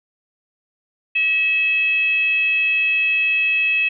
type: tone with frequency modulation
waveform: sine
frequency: 2586 Hz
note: E7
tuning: 34 cents flat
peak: -15 dBFS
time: 1.15-3.89 s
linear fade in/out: 10 ms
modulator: 663 Hz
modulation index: 0.3
effects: none